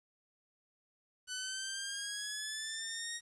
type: exponential sweep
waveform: 10% pulse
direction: up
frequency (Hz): 1490 to 1882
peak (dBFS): -29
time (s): 1.27-3.21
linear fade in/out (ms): 50
effects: resampled to 22050 Hz + 11-bit